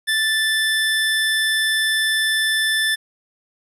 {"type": "tone", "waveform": "25% pulse", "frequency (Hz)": 1760, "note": "A6", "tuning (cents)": 0, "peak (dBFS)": -13, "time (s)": [0.07, 2.96], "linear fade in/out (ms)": 20, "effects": ["resampled to 32000 Hz", "9-bit"]}